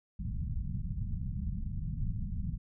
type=low-pass noise; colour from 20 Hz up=pink; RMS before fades=-35 dBFS; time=0.19-2.58 s; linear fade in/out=10 ms; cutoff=200 Hz; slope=48 dB/octave; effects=none